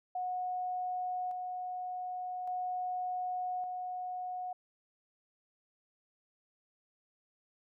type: tone with tremolo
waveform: sine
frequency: 730 Hz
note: F#5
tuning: 24 cents flat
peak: -33 dBFS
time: 0.15-4.53 s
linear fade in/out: 5 ms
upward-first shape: square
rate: 0.43 Hz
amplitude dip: 30%
effects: none